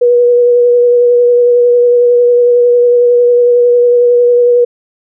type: tone with vibrato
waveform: sine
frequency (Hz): 484.4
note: B4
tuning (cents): -34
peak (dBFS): -4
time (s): 0.01-4.65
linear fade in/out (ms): 10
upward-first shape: sine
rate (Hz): 11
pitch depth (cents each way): 15
effects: none